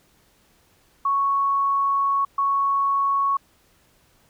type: tone bursts at uneven times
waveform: sine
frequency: 1108.7 Hz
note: C#6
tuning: in tune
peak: -18 dBFS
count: 2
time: 1.05-2.25 / 2.38-3.37 s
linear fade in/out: 5 ms
effects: pink hiss -60 dBFS RMS until 4.29 s